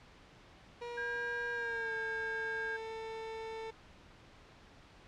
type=tone with pitch glide; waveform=30% pulse; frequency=477.9 to 445.9 Hz; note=A#4 to A4; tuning=+43 to +23 cents; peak=-38 dBFS; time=0.81-3.71 s; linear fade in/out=10 ms; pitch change=-120 cents; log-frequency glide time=1.53-1.94 s
type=tone; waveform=sine; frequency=1613 Hz; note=G6; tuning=49 cents sharp; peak=-36 dBFS; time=0.97-2.77 s; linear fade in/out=10 ms
effects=pink hiss -58 dBFS RMS until 5.07 s + low-pass 4000 Hz 12 dB/octave